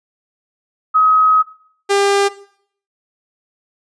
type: tone pair in turn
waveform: sine / sawtooth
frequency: 1269 / 399.7 Hz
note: D#6 / G4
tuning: +34 / +34 cents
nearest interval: octave + minor sixth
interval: 2000 cents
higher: first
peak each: -8 dBFS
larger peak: neither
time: 0.94-1.43 / 1.89-2.29 s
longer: first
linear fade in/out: 20 ms
effects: noise-tail reverb RT60 0.6 s tail -17 dB re dry + resampled to 22050 Hz